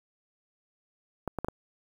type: clicks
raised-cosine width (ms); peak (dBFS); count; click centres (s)
1; -17; 4; 1.277 / 1.387 / 1.446 / 1.485
effects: 8-bit